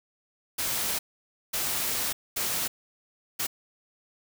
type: noise bursts at uneven times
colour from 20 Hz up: white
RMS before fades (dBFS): -29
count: 4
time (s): 0.58-0.99 / 1.53-2.13 / 2.36-2.68 / 3.39-3.47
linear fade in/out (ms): 10
effects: none